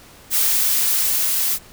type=noise with level ramp; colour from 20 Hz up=blue; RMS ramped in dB=-17 to -20 dBFS; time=0.3-1.59 s; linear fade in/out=50 ms; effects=pink hiss -45 dBFS RMS until 1.72 s